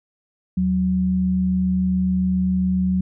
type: tone pair together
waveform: sine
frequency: 77.78 / 185 Hz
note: D#2 / F#3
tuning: 0 / 0 cents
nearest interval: octave + minor third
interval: 1500 cents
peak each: -27 / -17 dBFS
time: 0.57-3.01 s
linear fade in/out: 5 ms
effects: none